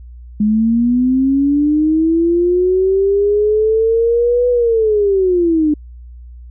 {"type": "linear two-way sweep", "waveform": "sine", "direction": "up then down", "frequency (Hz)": [207.8, 493.9, 295], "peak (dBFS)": -10, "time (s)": [0.4, 5.74], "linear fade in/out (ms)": 5, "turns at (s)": 4.49, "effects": ["added 60 Hz sine -32 dBFS peak until 6.5 s"]}